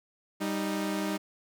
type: tone pair together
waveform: sawtooth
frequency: 196.64 / 310.7 Hz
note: G3 / D#4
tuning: +6 / -2 cents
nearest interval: minor sixth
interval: 792 cents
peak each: -28 dBFS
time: 0.4-1.18 s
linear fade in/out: 20 ms
effects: none